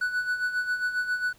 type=tone with tremolo; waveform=triangle; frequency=1483 Hz; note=F#6; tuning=4 cents sharp; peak=-21 dBFS; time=0.01-1.33 s; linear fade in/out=5 ms; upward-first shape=sine; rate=7.4 Hz; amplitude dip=65%; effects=pink hiss -59 dBFS RMS until 1.38 s